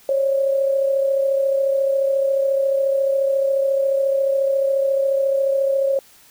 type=tone pair together; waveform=sine; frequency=543.8 / 578 Hz; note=C#5 / D5; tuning=-33 / -28 cents; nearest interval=minor second; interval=105 cents; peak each=-16 / -26 dBFS; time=0.09-5.99 s; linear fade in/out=2 ms; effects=white hiss -50 dBFS RMS until 6.3 s